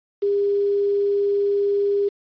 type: tone with quantisation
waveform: sine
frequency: 403.3 Hz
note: G4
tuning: 49 cents sharp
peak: -17 dBFS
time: 0.22-2.09 s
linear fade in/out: 10 ms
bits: 7
effects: resampled to 11025 Hz